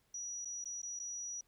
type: tone with dropouts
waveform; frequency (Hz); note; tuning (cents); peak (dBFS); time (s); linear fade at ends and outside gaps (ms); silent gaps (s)
sine; 5830; F#8; -26; -40; 0.14-1.41; 5; 0.449-0.454 / 0.643-0.655 / 0.819-0.829 / 0.992-0.997
effects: pink hiss -75 dBFS RMS until 1.47 s